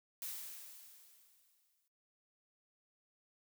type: noise with exponential decay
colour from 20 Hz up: blue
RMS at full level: -42 dBFS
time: 0.22-1.88 s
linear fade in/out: 1 ms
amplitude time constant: 360 ms
effects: noise-tail reverb RT60 0.4 s tail -21 dB re dry